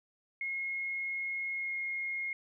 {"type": "tone with pitch glide", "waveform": "sine", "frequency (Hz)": [2159, 2147], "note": ["C#7", "C7"], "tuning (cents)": [-46, 44], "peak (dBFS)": -33, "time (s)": [0.41, 2.33], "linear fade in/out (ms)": 2, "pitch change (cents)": -10, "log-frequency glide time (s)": [1.53, 1.76], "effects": []}